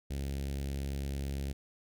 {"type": "tone with notch filter", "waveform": "sawtooth", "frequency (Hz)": 69, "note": "C#2", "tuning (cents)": -7, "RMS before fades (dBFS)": -36, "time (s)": [0.1, 1.53], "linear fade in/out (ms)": 10, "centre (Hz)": 1100, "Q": 0.52, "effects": []}